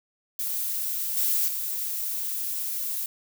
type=noise with level steps; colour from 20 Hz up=violet; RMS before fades=-29 / -24 / -30 dBFS; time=0.39-3.06 s; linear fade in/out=2 ms; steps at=1.17 / 1.48 s; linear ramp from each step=2 ms; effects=none